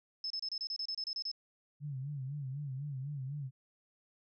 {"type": "tone bursts", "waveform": "sine", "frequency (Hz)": 5220, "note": "E8", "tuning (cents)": -18, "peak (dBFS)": -35, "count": 12, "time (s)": [0.24, 1.315], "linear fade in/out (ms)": 2, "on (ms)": 63, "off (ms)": 29}
{"type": "tone with vibrato", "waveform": "sine", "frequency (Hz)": 138.59, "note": "C#3", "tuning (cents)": 0, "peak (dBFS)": -37, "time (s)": [1.8, 3.51], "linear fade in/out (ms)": 50, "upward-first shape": "sine", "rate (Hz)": 4, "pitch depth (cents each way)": 120}
{"effects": []}